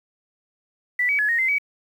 sine tone with pitch steps, 1971 / 2274 / 1699 / 1863 / 2070 / 2273 Hz, B6 / C#7 / G#6 / A#6 / C7 / C#7, -4 / +44 / +39 / -2 / -19 / +43 cents, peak -18 dBFS, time 0.99-1.584 s, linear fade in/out 5 ms, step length 99 ms, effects 8-bit

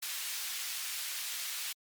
pink high-pass noise, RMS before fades -38 dBFS, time 0.02-1.73 s, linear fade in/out 10 ms, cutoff 2400 Hz, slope 12 dB/octave, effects MP3 96 kbps

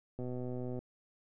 click train, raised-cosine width 2 ms, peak -28 dBFS, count 76, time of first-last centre 0.19-0.79 s, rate 125 Hz, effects none

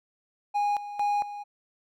triangle tone with tremolo, 822 Hz, G#5, 18 cents flat, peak -21 dBFS, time 0.54-1.44 s, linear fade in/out 20 ms, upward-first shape square, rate 2.2 Hz, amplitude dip 75%, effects none

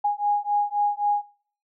sine beating tone pair, 822 / 825.8 Hz, G#5 / G#5, -18 / -10 cents, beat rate 3.8 Hz, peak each -24 dBFS, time 0.04-1.22 s, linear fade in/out 10 ms, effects noise-tail reverb RT60 0.5 s tail -20 dB re dry

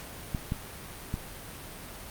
clicks, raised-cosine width 5 ms, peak -17 dBFS, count 3, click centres 0.348 / 0.521 / 1.141 s, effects pink hiss -43 dBFS RMS until 2.1 s + Opus 48 kbps

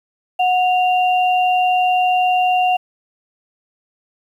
sine tone pair together, 732.7 / 2776 Hz, F#5 / F7, -17 / -11 cents, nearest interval octave + major seventh, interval 2306 cents, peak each -13 / -22 dBFS, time 0.39-2.77 s, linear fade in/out 10 ms, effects 8-bit

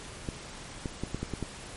clicks, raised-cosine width 3 ms, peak -19 dBFS, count 7, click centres 0.288 / 0.858 / 1.036 / 1.146 / 1.23 / 1.337 / 1.427 s, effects pink hiss -44 dBFS RMS until 1.76 s + MP3 48 kbps

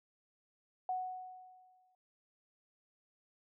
sine tone with exponential decay, 740 Hz, F#5, in tune, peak -32 dBFS, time 0.89-1.95 s, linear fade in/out 2 ms, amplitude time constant 230 ms, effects none

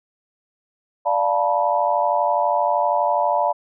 sine chord, B half-diminished seventh, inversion first, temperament equal with one note detuned, 587.3 / 698.5 / 880 / 972.5 Hz, D5 / F5 / A5 / B5, 0 / 0 / 0 / -27 cents, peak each -22 dBFS, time 1.05-3.53 s, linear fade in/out 20 ms, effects none

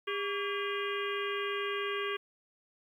harmonic tone with a mistuned harmonic, 404.3 Hz, G#4, 46 cents flat, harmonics 1 / 3 / 4 / 5 / 6 / 7 / 8, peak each -35 / -38 / -40 / -42 / -43 / -42 / -45 dBFS, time 0.07-2.17 s, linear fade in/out 10 ms, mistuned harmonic 3, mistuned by -100 cents, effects 11-bit

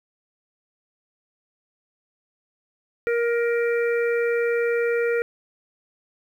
harmonic tone, 470 Hz, A#4, 14 cents sharp, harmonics 1 / 3 / 4 / 5, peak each -20 / -30 / -32 / -34 dBFS, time 3.07-5.22 s, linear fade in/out 0 ms, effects 9-bit

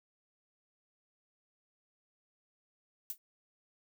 violet noise with exponential decay, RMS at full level -34 dBFS, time 3.1-3.18 s, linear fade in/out 1 ms, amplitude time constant 17 ms, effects none

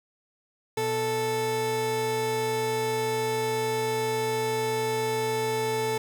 30% pulse tone pair together, 123.47 / 440 Hz, B2 / A4, 0 / 0 cents, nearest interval octave + minor seventh, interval 2200 cents, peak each -32 / -23 dBFS, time 0.77-5.98 s, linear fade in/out 5 ms, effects none

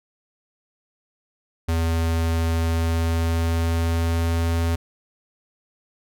square tone with pitch glide, 82.41 to 83.51 Hz, E2 to E2, 0 to +23 cents, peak -20 dBFS, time 1.68-4.76 s, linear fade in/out 10 ms, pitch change +23 cents, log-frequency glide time 2.57-4.55 s, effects none

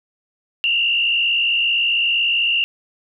sine tone with frequency modulation, 2794 Hz, F7, in tune, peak -15 dBFS, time 0.64-2.64 s, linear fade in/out 0 ms, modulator 57.8 Hz, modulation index 1.5, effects none

